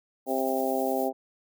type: harmonic tone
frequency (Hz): 132.2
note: C3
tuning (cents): +18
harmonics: 2 / 3 / 4 / 5 / 6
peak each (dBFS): -31 / -31 / -31 / -31 / -31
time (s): 0.26-1.13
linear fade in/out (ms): 50
type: noise with tremolo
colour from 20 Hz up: violet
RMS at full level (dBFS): -40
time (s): 0.26-1.1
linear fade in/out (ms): 50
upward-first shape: sine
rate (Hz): 9.8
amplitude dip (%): 25
effects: none